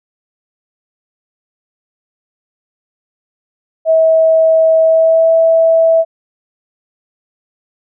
sine tone with pitch glide, 645 to 654.4 Hz, E5 to E5, -38 to -13 cents, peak -6 dBFS, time 3.85-6.05 s, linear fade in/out 50 ms, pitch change +25 cents, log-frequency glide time 4.82-5.31 s, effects none

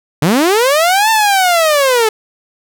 sawtooth linear two-way sweep, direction up then down, 134.9 to 900 to 425.2 Hz, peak -5 dBFS, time 0.22-2.09 s, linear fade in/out 5 ms, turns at 1.1 s, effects none

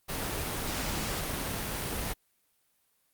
pink noise with amplitude modulation, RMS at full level -32 dBFS, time 0.08-2.14 s, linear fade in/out 20 ms, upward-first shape sine, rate 205 Hz, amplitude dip 30%, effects white hiss -72 dBFS RMS until 3.13 s + Opus 32 kbps

